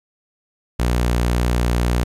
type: tone with vibrato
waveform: sawtooth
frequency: 60 Hz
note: B1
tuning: 49 cents flat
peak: -12 dBFS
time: 0.79-2.04 s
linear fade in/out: 10 ms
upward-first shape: triangle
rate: 1.9 Hz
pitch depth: 11 cents each way
effects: resampled to 32000 Hz + 9-bit